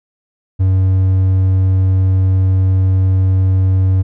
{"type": "tone", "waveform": "triangle", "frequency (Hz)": 94.3, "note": "F#2", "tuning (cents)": 33, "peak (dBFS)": -7, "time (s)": [0.59, 4.03], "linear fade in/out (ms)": 20, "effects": []}